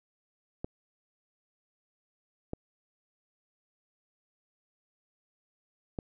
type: clicks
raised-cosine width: 2 ms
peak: -21 dBFS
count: 3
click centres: 0.645 / 2.534 / 5.988 s
effects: none